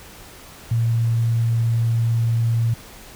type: tone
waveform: sine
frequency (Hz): 115.5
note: A#2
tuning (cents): -16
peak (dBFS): -16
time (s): 0.71-2.74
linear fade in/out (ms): 5
effects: pink hiss -42 dBFS RMS until 3.15 s